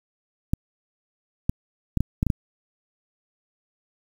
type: clicks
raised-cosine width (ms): 5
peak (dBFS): -8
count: 7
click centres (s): 0.535 / 1.495 / 1.973 / 2.006 / 2.229 / 2.267 / 2.302
effects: 7-bit